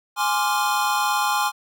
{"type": "chord", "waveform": "square", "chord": "D half-diminished seventh", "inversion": "second", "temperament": "equal", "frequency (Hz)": [830.6, 1046.5, 1174.7, 1396.9], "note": ["Ab5", "C6", "D6", "F6"], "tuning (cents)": [0, 0, 0, 0], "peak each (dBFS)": [-24, -25, -28, -28], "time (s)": [0.16, 1.52], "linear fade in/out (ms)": 50, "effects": []}